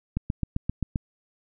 click train, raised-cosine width 5 ms, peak -13 dBFS, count 7, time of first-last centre 0.17-0.958 s, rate 7.61 Hz, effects none

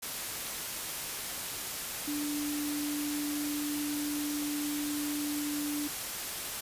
sine tone in noise, 293.7 Hz, D4, in tune, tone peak -32 dBFS, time 2.07-5.88 s, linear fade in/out 10 ms, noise white, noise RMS -37 dBFS, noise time 0.02-6.61 s, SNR +2 dB, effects resampled to 32000 Hz

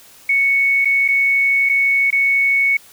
sine tone with dropouts, 2217 Hz, C#7, in tune, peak -12 dBFS, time 0.29-2.77 s, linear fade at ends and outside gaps 5 ms, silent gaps 0.848-0.854 / 1.08-1.085 / 1.691-1.695 / 2.105-2.126 s, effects white hiss -45 dBFS RMS until 2.92 s

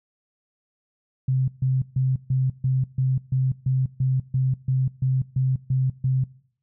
sine tone bursts, 130.81 Hz, C3, in tune, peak -18 dBFS, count 15, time 1.28-6.24 s, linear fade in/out 5 ms, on 200 ms, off 140 ms, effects noise-tail reverb RT60 0.6 s tail -22 dB re dry

